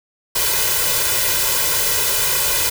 white noise with comb filter, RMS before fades -18 dBFS, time 0.35-2.7 s, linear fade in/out 10 ms, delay 2 ms, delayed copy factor +1, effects none

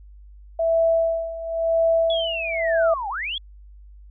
sine tone with tremolo, 659.3 Hz, E5, in tune, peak -15 dBFS, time 0.59-2.94 s, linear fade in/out 5 ms, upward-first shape sine, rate 0.96 Hz, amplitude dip 80%
sine linear two-way sweep, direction down then up, 3430 to 763 to 3430 Hz, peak -25 dBFS, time 2.1-3.38 s, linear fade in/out 2 ms, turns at 3.09 s
effects added 50 Hz sine -42 dBFS peak until 4.1 s

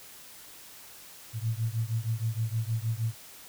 sine beating tone pair, 110 / 116.4 Hz, A2 / A#2, 0 / -2 cents, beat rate 6.4 Hz, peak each -30 / -31 dBFS, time 1.33-3.15 s, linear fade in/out 50 ms, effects white hiss -49 dBFS RMS until 3.48 s

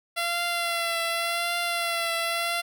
10% pulse tone with vibrato, 682 Hz, F5, 41 cents flat, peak -17 dBFS, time 0.16-2.62 s, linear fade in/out 20 ms, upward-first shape triangle, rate 0.88 Hz, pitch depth 32 cents each way, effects none

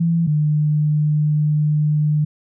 sine tone pair in turn, 167.1 / 150.77 Hz, E3 / D3, +24 / +46 cents, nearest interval major second, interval 178 cents, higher first, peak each -14 dBFS, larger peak neither, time 0-0.27 / 0.27-2.25 s, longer second, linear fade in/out 10 ms, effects none

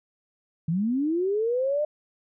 sine linear sweep, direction up, 153.1 to 610 Hz, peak -22 dBFS, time 0.68-1.85 s, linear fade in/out 5 ms, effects none

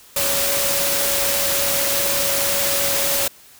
sine tone in noise, 560 Hz, C#5, 18 cents sharp, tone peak -26 dBFS, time 0.16-3.28 s, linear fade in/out 5 ms, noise white, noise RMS -20 dBFS, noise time 0.16-3.28 s, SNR -9 dB, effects white hiss -47 dBFS RMS until 3.59 s

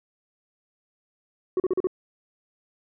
sine tone bursts, 370 Hz, F#4, in tune, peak -17 dBFS, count 5, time 1.57-1.871 s, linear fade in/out 2 ms, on 29 ms, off 39 ms, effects tanh soft clip ceiling -19 dBFS

